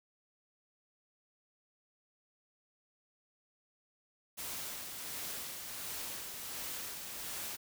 white noise with tremolo, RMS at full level -41 dBFS, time 4.37-7.57 s, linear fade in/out 20 ms, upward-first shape sine, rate 1.4 Hz, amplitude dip 35%, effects none

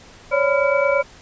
sine tone cluster, 546 / 575 / 1006 / 1390 / 2288 Hz, C#5 / D5 / B5 / F6 / D7, -26 / -37 / +32 / -9 / -46 cents, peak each -19 / -19 / -25 / -25 / -24 dBFS, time 0.31-1.03 s, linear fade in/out 20 ms, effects pink hiss -45 dBFS RMS until 1.21 s + resampled to 16000 Hz

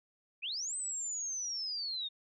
sine linear two-way sweep, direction up then down, 2349 to 8220 to 3623 Hz, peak -35 dBFS, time 0.42-2.09 s, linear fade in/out 20 ms, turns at 0.76 s, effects none

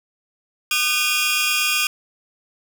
sawtooth tone cluster, 1215 / 1520 / 2458 / 2746 / 3300 Hz, D#6 / F#6 / D#7 / F7 / G#7, -42 / +46 / -22 / -30 / -12 cents, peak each -24 / -27 / -18 / -21 / -21 dBFS, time 0.71-1.87 s, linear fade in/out 2 ms, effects none

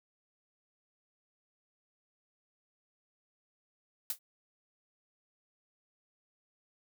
blue noise with exponential decay, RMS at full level -29 dBFS, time 4.1-4.19 s, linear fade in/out 2 ms, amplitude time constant 18 ms, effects none

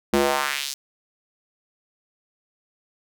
square tone with high-pass filter sweep, 70 Hz, C#2, 18 cents sharp, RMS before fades -23 dBFS, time 0.13-0.74 s, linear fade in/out 5 ms, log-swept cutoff 250 to 5700 Hz, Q 1.6, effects none

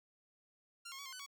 10% pulse tone with pitch steps, 1387 / 1079 / 1129 / 1059 / 1501 / 1123 Hz, F6 / C#6 / C#6 / C6 / F#6 / C#6, -12 / -47 / +31 / +21 / +24 / +22 cents, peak -38 dBFS, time 0.85-1.264 s, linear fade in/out 10 ms, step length 69 ms, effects none

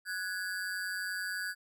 square ring-modulated tone, 1570 Hz, G6, 2 cents sharp, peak -32 dBFS, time 0.05-1.55 s, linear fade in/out 50 ms, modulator 94.3 Hz, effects none

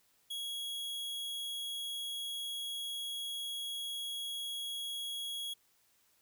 45% pulse tone, 3322 Hz, G#7, in tune, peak -37 dBFS, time 0.3-5.54 s, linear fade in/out 10 ms, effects white hiss -71 dBFS RMS until 6.21 s

